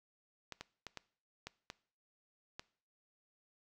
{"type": "clicks", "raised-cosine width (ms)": 0.2, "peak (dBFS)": -26, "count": 7, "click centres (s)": [0.523, 0.61, 0.867, 0.973, 1.47, 1.701, 2.595], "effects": ["noise-tail reverb RT60 0.5 s tail -21 dB re dry"]}